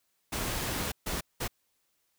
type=noise bursts at uneven times; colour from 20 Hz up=pink; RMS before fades=-33 dBFS; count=3; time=0.32-0.92 / 1.06-1.21 / 1.4-1.48 s; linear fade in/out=10 ms; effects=white hiss -75 dBFS RMS until 2.18 s